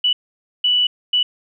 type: tone bursts at uneven times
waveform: sine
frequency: 2960 Hz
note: F#7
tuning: in tune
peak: -13 dBFS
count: 3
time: 0.04-0.13 / 0.64-0.87 / 1.13-1.23 s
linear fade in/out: 5 ms
effects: none